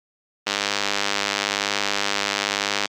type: click train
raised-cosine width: 0.2 ms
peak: -3 dBFS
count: 242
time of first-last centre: 0.47-2.856 s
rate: 101 Hz
effects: high-pass 200 Hz 12 dB/octave + Opus 24 kbps